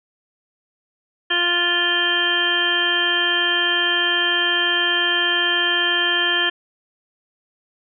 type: harmonic tone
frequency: 349.2 Hz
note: F4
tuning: in tune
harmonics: 1 / 2 / 3 / 4 / 5 / 7 / 8 / 9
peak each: -28 / -31 / -30 / -29 / -20 / -32 / -30 / -20 dBFS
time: 1.3-6.5 s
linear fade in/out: 10 ms
effects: none